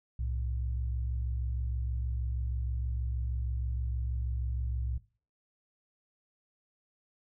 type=tone pair together; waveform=sine; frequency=64 / 110.33 Hz; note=C2 / A2; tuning=-38 / +5 cents; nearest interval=major sixth; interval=943 cents; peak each=-31 / -38 dBFS; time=0.19-4.98 s; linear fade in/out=5 ms; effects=noise-tail reverb RT60 0.4 s tail -19 dB re dry